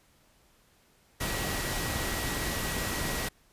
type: tone in noise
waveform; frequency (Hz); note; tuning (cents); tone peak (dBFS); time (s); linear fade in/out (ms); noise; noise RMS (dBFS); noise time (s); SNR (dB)
sine; 1918; A#6; +49; -40; 1.2-3.29; 10; pink; -32; 1.2-3.29; -11
effects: pink hiss -64 dBFS RMS until 3.52 s + resampled to 32000 Hz